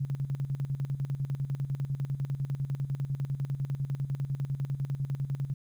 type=tone with tremolo; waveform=sine; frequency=137.9 Hz; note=C#3; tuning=9 cents flat; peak=-27 dBFS; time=0-5.54 s; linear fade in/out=10 ms; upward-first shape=square; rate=10 Hz; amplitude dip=70%; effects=11-bit